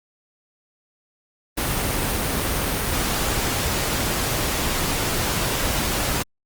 pink noise, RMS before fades -23 dBFS, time 1.57-6.23 s, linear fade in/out 10 ms, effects Opus 32 kbps

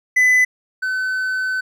triangle tone pair in turn, 2005 / 1517.3 Hz, B6 / F#6, +26 / +43 cents, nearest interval perfect fourth, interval 483 cents, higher first, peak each -9 / -17 dBFS, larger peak first, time 0.16-0.45 / 0.82-1.61 s, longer second, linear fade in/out 10 ms, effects none

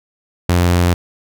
sawtooth tone, 87.9 Hz, F2, 12 cents sharp, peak -7 dBFS, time 0.49-0.94 s, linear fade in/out 5 ms, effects none

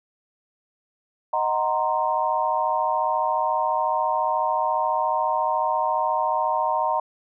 sine chord, C half-diminished seventh, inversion first, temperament equal with one note detuned, 622.3 / 744.7 / 932.3 / 1046.5 Hz, Eb5 / Gb5 / Bb5 / C6, 0 / +11 / 0 / 0 cents, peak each -27 / -27 / -23 / -27 dBFS, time 1.33-7 s, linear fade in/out 5 ms, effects none

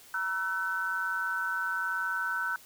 sine tone cluster, 953 / 1329 / 1510 Hz, A#5 / E6 / F#6, +38 / +14 / +35 cents, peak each -39 / -35 / -30 dBFS, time 0.14-2.56 s, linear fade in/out 2 ms, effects white hiss -54 dBFS RMS until 2.65 s

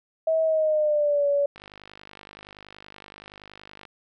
sine tone with pitch glide, 643 to 569.5 Hz, E5 to C#5, -43 to +47 cents, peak -19 dBFS, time 0.27-1.46 s, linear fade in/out 5 ms, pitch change -210 cents, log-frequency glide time 0.43-1.27 s
click train, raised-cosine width 0.3 ms, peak -27 dBFS, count 117, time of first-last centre 1.56-3.852 s, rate 50.6 Hz
effects none

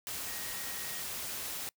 sine tone in noise, 1882 Hz, A#6, 16 cents sharp, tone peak -49 dBFS, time 0.27-1.02 s, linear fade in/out 0 ms, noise white, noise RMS -39 dBFS, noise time 0.07-1.69 s, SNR -13 dB, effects noise-tail reverb RT60 0.1 s tail -25 dB re dry

